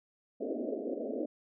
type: band-pass noise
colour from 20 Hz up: pink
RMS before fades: -36 dBFS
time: 0.4-1.26 s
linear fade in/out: 10 ms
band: 230 to 650 Hz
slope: 96 dB/octave
effects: none